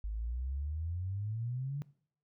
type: exponential sweep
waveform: sine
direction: up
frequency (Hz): 50.6 to 146.83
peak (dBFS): -34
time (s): 0.04-1.82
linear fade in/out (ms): 0
effects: noise-tail reverb RT60 0.6 s tail -21 dB re dry